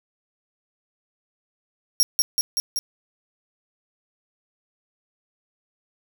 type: tone with echo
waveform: sawtooth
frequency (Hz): 5588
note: F8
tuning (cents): 0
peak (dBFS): -12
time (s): 2-2.03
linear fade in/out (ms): 0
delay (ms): 190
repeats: 4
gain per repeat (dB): -2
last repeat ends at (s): 2.79
effects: none